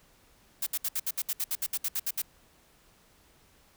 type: noise bursts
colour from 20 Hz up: blue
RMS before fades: -30 dBFS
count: 15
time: 0.62-2.219 s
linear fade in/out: 5 ms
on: 45 ms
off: 66 ms
effects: pink hiss -62 dBFS RMS until 3.76 s